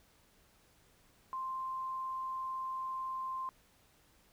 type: tone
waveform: sine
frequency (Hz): 1047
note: C6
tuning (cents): +1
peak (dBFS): -36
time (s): 1.33-3.49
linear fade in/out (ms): 0
effects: pink hiss -67 dBFS RMS until 4.32 s